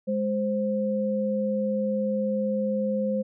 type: tone pair together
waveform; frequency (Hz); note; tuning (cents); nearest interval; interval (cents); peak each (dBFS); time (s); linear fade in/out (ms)
sine; 207.4 / 523.3; G#3 / C5; -2 / 0; octave + major third; 1602; -26; 0.07-3.23; 20
effects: none